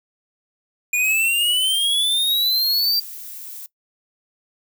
square exponential sweep, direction up, 2431 to 4724 Hz, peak -17 dBFS, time 0.93-3 s, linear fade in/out 5 ms
violet noise, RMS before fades -35 dBFS, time 1.04-3.66 s, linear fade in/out 0 ms
effects noise-tail reverb RT60 0.1 s tail -20 dB re dry

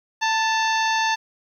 harmonic tone with a mistuned harmonic, 891 Hz, A5, 22 cents sharp, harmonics 1 / 2 / 3 / 4 / 5 / 6 / 7, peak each -21 / -24 / -29 / -31 / -32 / -37 / -34 dBFS, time 0.21-1.16 s, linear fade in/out 20 ms, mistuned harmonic 2, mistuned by -29 cents, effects 9-bit

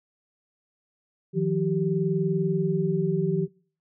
sine tone cluster, 157.8 / 178.2 / 387.8 Hz, D#3 / F3 / G4, +25 / +35 / -19 cents, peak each -26 dBFS, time 1.33-3.48 s, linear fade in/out 50 ms, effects noise-tail reverb RT60 0.5 s tail -24 dB re dry

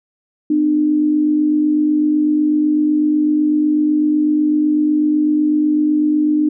sine tone pair together, 253.6 / 301.6 Hz, B3 / D4, +46 / +46 cents, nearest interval minor third, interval 300 cents, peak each -22 / -12 dBFS, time 0.5-6.49 s, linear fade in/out 5 ms, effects none

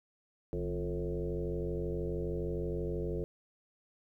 sine tone with frequency modulation, 255 Hz, C4, 44 cents flat, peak -32 dBFS, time 0.53-3.24 s, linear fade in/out 0 ms, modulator 92.7 Hz, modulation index 2.7, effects 12-bit

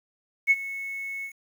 sine tone with ADSR envelope, 2200 Hz, C#7, 14 cents flat, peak -13 dBFS, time 0.47-1.33 s, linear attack 37 ms, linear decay 40 ms, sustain -18 dB, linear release 87 ms, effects tanh soft clip ceiling -10 dBFS + 8-bit

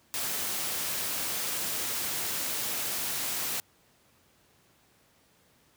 white noise, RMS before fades -32 dBFS, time 0.14-3.6 s, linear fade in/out 0 ms, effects pink hiss -64 dBFS RMS until 5.76 s + high-pass 80 Hz 12 dB/octave

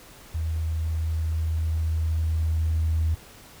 sine tone with level ramp, 80.2 Hz, E2, 47 cents flat, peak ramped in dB -24 to -19 dBFS, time 0.34-3.15 s, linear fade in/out 10 ms, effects tanh soft clip ceiling -16 dBFS + pink hiss -48 dBFS RMS until 3.6 s

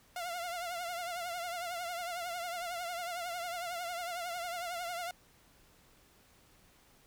sawtooth tone with vibrato, 698.5 Hz, F5, in tune, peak -33 dBFS, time 0.16-5.11 s, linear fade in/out 2 ms, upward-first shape triangle, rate 11 Hz, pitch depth 84 cents each way, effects pink hiss -64 dBFS RMS until 7.06 s

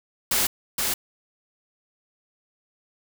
white noise with echo, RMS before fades -22 dBFS, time 0.31-0.47 s, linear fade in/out 5 ms, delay 470 ms, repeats 1, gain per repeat -3 dB, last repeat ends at 0.94 s, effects none

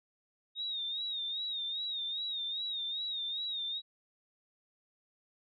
sine tone with vibrato, 3729 Hz, A#7, in tune, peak -34 dBFS, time 0.55-3.82 s, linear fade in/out 50 ms, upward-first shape sine, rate 2.5 Hz, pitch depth 81 cents each way, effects none

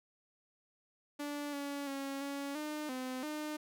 sawtooth tone with pitch steps, 290.7 / 283.3 / 274.8 / 280.4 / 302.4 / 256.6 / 303.2 Hz, D4 / C#4 / C#4 / C#4 / D#4 / C4 / D#4, -18 / +38 / -15 / +20 / -49 / -34 / -45 cents, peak -34 dBFS, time 1.19-3.57 s, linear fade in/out 10 ms, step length 340 ms, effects none

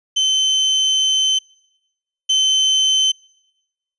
35% pulse tone pair in turn, 3073 / 3073 Hz, G7 / G7, -35 / -35 cents, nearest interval unison, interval 0 cents, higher neither, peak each -12 / -11 dBFS, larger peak second, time 0.16-1.39 / 2.29-3.12 s, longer first, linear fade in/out 10 ms, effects noise-tail reverb RT60 1.0 s tail -26 dB re dry + resampled to 22050 Hz

